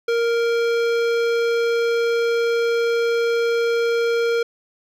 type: tone with hard clipping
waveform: sine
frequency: 466.2 Hz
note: A#4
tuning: in tune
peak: -19 dBFS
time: 0.08-4.43 s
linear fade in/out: 5 ms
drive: 16 dB
effects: none